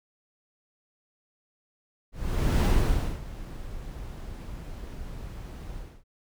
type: noise with ADSR envelope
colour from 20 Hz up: brown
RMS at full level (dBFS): -19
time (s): 2.12-6.04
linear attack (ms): 520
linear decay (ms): 550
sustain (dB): -19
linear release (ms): 270
effects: none